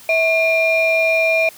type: tone pair together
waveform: sine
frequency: 650 / 2401 Hz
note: E5 / D7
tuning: -24 / +38 cents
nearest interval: octave + major seventh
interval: 2262 cents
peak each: -14 dBFS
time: 0.09-1.49 s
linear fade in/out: 2 ms
effects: tanh soft clip ceiling -9 dBFS + white hiss -42 dBFS RMS until 1.57 s